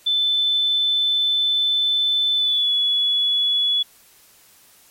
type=tone with pitch glide; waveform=sine; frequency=3520 to 3400 Hz; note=A7 to G#7; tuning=0 to +40 cents; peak=-16 dBFS; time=0.06-3.83 s; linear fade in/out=10 ms; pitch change=-60 cents; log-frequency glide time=2.36-2.71 s; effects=white hiss -52 dBFS RMS until 4.9 s + MP3 64 kbps